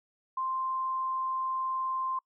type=tone; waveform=sine; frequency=1046.5 Hz; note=C6; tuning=in tune; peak=-29 dBFS; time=0.37-2.19 s; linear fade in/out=5 ms; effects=noise-tail reverb RT60 0.1 s tail -26 dB re dry